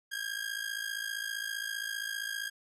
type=ring-modulated tone; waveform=sawtooth; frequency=1621 Hz; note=G#6; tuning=42 cents flat; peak=-28 dBFS; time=0.11-2.5 s; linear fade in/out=20 ms; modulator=27.6 Hz; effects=resampled to 32000 Hz